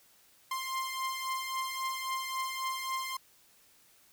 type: beating tone pair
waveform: sawtooth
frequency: 1048 / 1051.7 Hz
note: C6 / C6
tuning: +2 / +9 cents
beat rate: 3.7 Hz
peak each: -35 / -31 dBFS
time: 0.51-3.17 s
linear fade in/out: 5 ms
effects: white hiss -63 dBFS RMS until 4.12 s